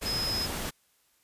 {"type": "tone in noise", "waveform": "sine", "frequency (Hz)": 5100, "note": "D#8", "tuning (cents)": 42, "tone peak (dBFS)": -29, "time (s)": [0.05, 0.47], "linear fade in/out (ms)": 20, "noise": "pink", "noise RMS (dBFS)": -34, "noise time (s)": [0.01, 0.71], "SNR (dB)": 2, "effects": ["white hiss -68 dBFS RMS until 1.23 s", "resampled to 32000 Hz"]}